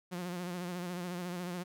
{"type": "tone with vibrato", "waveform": "sawtooth", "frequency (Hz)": 177.6, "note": "F3", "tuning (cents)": 29, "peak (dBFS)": -33, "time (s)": [0.11, 1.64], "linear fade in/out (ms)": 20, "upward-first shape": "sine", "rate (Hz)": 14, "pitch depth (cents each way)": 50, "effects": []}